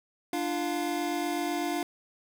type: tone cluster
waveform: square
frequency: 296 / 344 / 706 Hz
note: D4 / F4 / F5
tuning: +14 / -26 / +19 cents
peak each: -33 / -34 / -34 dBFS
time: 0.33-1.83 s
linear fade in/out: 2 ms
effects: none